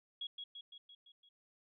sine tone with echo, 3322 Hz, G#7, in tune, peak -39 dBFS, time 0.21-0.27 s, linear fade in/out 5 ms, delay 170 ms, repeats 6, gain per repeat -4 dB, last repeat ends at 1.29 s, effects none

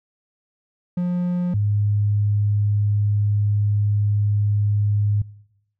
triangle / sine tone pair in turn, 177.6 / 103.43 Hz, F3 / G#2, +29 / -7 cents, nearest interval major sixth, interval 936 cents, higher first, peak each -17 dBFS, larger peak neither, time 0.97-1.54 / 1.54-5.22 s, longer second, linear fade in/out 5 ms, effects noise-tail reverb RT60 0.9 s tail -23 dB re dry

